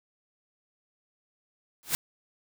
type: noise with exponential growth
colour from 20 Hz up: white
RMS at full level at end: -22 dBFS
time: 1.83-1.95 s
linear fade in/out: 0 ms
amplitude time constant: 26 ms
effects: none